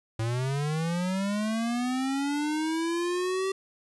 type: linear sweep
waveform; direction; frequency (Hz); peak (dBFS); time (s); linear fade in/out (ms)
square; up; 110 to 387.6; -27; 0.19-3.52; 5
effects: resampled to 24000 Hz + 10-bit